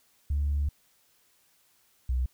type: tone pair in turn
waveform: sine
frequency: 72 / 63.04 Hz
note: D2 / B1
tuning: -34 / +36 cents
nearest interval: major second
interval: 230 cents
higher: first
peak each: -23 dBFS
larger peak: neither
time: 0.3-0.69 / 2.09-2.26 s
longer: first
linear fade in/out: 5 ms
effects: tanh soft clip ceiling -21 dBFS + white hiss -66 dBFS RMS until 2.33 s